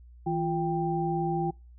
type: tone cluster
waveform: sine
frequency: 162.9 / 347.9 / 789 Hz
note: E3 / F4 / G5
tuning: -20 / -7 / +11 cents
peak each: -30 dBFS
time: 0.26-1.51 s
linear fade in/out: 10 ms
effects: noise-tail reverb RT60 0.3 s tail -26 dB re dry + added 60 Hz sine -48 dBFS peak until 1.78 s